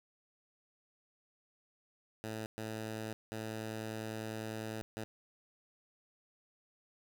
10% pulse tone bursts at uneven times, 110 Hz, A2, in tune, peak -31 dBFS, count 4, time 2.24-2.46 / 2.58-3.13 / 3.32-4.82 / 4.97-5.04 s, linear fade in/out 0 ms, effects none

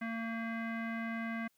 square tone with low-pass filter, 227.7 Hz, A#3, 40 cents flat, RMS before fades -38 dBFS, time 0.01-1.48 s, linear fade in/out 10 ms, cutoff 1900 Hz, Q 5.5, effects white hiss -75 dBFS RMS until 1.57 s

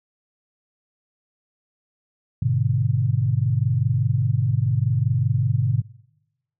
sine chord, G# diminished, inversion none, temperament just, 103.83 / 124.59 / 149.51 Hz, G#2 / B2 / D3, 0 / +16 / +31 cents, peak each -23 / -20 / -25 dBFS, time 2.42-5.82 s, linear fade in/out 5 ms, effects noise-tail reverb RT60 1.0 s tail -24 dB re dry

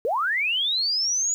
sine linear sweep, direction up, 416.3 to 6940 Hz, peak -21 dBFS, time 0.05-1.34 s, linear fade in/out 0 ms, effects 9-bit

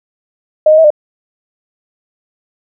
sine tone with pitch steps, 617 / 623 / 645 / 601 Hz, D#5 / D#5 / E5 / D5, -15 / +2 / -38 / +40 cents, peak -3 dBFS, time 0.66-0.904 s, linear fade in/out 5 ms, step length 61 ms, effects none

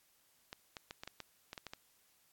clicks, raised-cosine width 0.2 ms, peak -27 dBFS, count 10, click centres 0.529 / 0.768 / 0.909 / 1.035 / 1.076 / 1.203 / 1.531 / 1.578 / 1.667 / 1.735 s, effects white hiss -71 dBFS RMS until 2.32 s + AAC 64 kbps

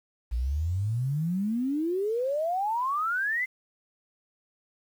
sine exponential sweep, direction up, 55.6 to 2093 Hz, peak -25 dBFS, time 0.31-3.46 s, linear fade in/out 20 ms, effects 9-bit

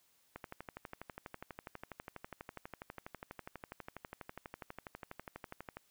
click train, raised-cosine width 0.5 ms, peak -29 dBFS, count 67, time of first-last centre 0.36-5.77 s, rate 12.2 Hz, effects white hiss -72 dBFS RMS until 5.9 s

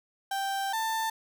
35% pulse tone pair in turn, 784 / 890.3 Hz, G5 / A5, 0 / +20 cents, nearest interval major second, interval 220 cents, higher second, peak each -27 / -26 dBFS, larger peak second, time 0.31-0.73 / 0.73-1.1 s, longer first, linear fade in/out 5 ms, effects none

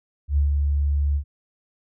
sine tone with ADSR envelope, 71.8 Hz, D2, 39 cents flat, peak -15 dBFS, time 0.28-1.24 s, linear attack 90 ms, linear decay 130 ms, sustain -3 dB, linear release 83 ms, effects none

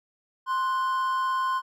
triangle tone pair together, 1047.2 / 1480 Hz, C6 / F#6, +1 / 0 cents, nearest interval tritone, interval 599 cents, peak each -22 / -32 dBFS, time 0.46-1.62 s, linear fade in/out 50 ms, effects none

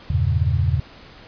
sine chord, E diminished seventh, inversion none, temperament equal, 82.41 / 98 / 116.54 / 138.59 Hz, E2 / G2 / Bb2 / Db3, 0 / 0 / 0 / 0 cents, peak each -20 / -22 / -23 / -23 dBFS, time 0.1-0.8 s, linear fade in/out 5 ms, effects pink hiss -44 dBFS RMS until 1.27 s + resampled to 11025 Hz

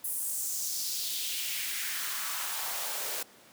white noise with high-pass filter sweep, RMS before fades -34 dBFS, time 0.04-3.23 s, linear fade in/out 5 ms, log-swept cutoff 11000 to 440 Hz, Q 2.1, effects pink hiss -56 dBFS RMS until 3.52 s + high-pass 200 Hz 12 dB/octave

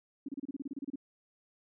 sine tone bursts, 277.2 Hz, C#4, in tune, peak -35 dBFS, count 13, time 0.26-0.958 s, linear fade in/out 5 ms, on 26 ms, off 30 ms, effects none

